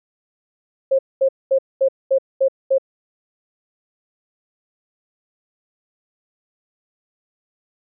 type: tone bursts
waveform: sine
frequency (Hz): 536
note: C5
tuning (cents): +42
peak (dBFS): -12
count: 7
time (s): 0.91-2.783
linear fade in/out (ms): 10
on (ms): 79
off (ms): 220
effects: none